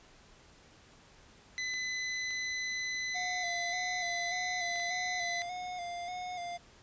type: tone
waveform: sawtooth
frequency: 2012 Hz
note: B6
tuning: 32 cents sharp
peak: -30 dBFS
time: 1.58-5.42 s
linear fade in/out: 0 ms
type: clicks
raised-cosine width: 0.2 ms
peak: -33 dBFS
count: 4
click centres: 1.739 / 2.307 / 4.759 / 4.8 s
type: tone with vibrato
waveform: square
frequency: 712 Hz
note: F5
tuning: 33 cents sharp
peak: -38 dBFS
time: 3.14-6.58 s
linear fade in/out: 20 ms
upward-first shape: square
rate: 1.7 Hz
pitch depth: 34 cents each way
effects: pink hiss -59 dBFS RMS until 6.82 s + resampled to 16000 Hz